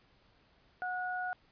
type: tone pair together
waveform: sine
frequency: 731.8 / 1456 Hz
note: F#5 / F#6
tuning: -19 / -28 cents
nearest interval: octave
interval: 1191 cents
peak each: -36 / -37 dBFS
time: 0.82-1.33 s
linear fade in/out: 0 ms
effects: pink hiss -67 dBFS RMS until 1.51 s + resampled to 11025 Hz